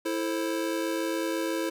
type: chord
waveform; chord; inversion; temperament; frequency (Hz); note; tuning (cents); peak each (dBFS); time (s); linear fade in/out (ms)
square; A minor; second; just; 330 / 440 / 528; E4 / A4 / C5; +2 / 0 / +16; -30 / -36 / -34; 0.05-1.7; 10
effects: none